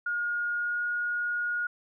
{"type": "tone with pitch glide", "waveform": "sine", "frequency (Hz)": [1429, 1438.9], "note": ["F6", "F#6"], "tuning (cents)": [39, -49], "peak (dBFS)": -27, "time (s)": [0.06, 1.67], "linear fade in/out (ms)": 5, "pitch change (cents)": 12, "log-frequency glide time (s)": [0.54, 0.83], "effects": []}